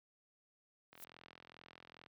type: noise with exponential growth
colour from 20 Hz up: violet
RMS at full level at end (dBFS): -46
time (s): 0.92-1.04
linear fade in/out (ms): 0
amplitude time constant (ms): 26
type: click train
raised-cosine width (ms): 0.3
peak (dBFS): -39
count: 49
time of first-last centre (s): 0.93-2.062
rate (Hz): 42.4
effects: high-pass 100 Hz 12 dB/octave